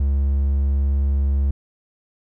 triangle tone, 69.3 Hz, C#2, in tune, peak -14 dBFS, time 0-1.51 s, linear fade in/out 5 ms, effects none

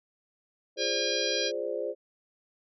sine chord, D half-diminished seventh, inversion first, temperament equal, 349.2 / 415.3 / 523.3 / 587.3 Hz, F4 / Ab4 / C5 / D5, 0 / 0 / 0 / 0 cents, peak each -38 / -35 / -33 / -36 dBFS, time 0.76-1.95 s, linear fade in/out 50 ms
harmonic tone, 810 Hz, G#5, 43 cents flat, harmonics 2 / 3 / 4 / 5 / 6 / 7, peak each -38 / -37 / -34 / -35 / -34 / -37 dBFS, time 0.77-1.52 s, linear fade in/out 50 ms
effects none

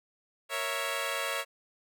10% pulse chord, A# diminished, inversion none, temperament equal, 466.2 / 554.4 / 659.3 Hz, A#4 / C#5 / E5, 0 / 0 / 0 cents, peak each -30 / -25 / -27 dBFS, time 0.49-1.45 s, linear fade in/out 50 ms, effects none

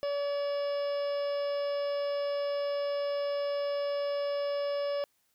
harmonic tone, 571 Hz, D5, 49 cents flat, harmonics 1 / 2 / 3 / 4 / 5 / 6 / 7 / 8 / 9, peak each -29 / -43 / -49 / -52 / -49 / -53 / -58 / -57 / -48 dBFS, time 0.03-5.04 s, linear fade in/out 0 ms, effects white hiss -73 dBFS RMS until 5.34 s

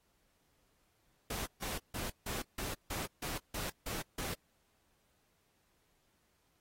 pink noise bursts, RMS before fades -40 dBFS, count 10, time 1.3-4.34 s, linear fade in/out 5 ms, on 160 ms, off 160 ms, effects pink hiss -75 dBFS RMS until 6.6 s + AAC 48 kbps

